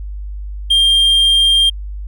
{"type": "tone", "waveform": "triangle", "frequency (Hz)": 3197, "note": "G7", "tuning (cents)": 33, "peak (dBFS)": -7, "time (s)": [0.7, 1.7], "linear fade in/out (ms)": 10, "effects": ["added 50 Hz sine -23 dBFS peak until 2.07 s"]}